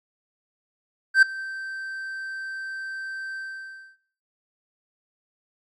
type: tone with ADSR envelope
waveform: triangle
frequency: 1558 Hz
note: G6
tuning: 11 cents flat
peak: -7 dBFS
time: 1.14-3.97 s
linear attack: 83 ms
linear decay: 8 ms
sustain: -22 dB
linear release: 610 ms
effects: noise-tail reverb RT60 0.6 s tail -21 dB re dry + MP3 48 kbps